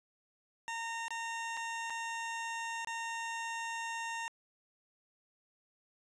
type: tone with dropouts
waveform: 20% pulse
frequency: 918 Hz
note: A#5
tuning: 27 cents flat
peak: -32 dBFS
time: 0.68-4.28 s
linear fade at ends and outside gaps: 0 ms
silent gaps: 1.082-1.106 / 1.569-1.573 / 1.899-1.904 / 2.847-2.872 s
effects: resampled to 22050 Hz